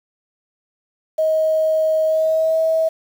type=tone with pitch glide; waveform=sine; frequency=631 to 644.3 Hz; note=D#5 to E5; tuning=+24 to -40 cents; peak=-14 dBFS; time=1.18-2.89 s; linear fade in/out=10 ms; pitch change=+36 cents; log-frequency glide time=2.06-2.59 s; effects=7-bit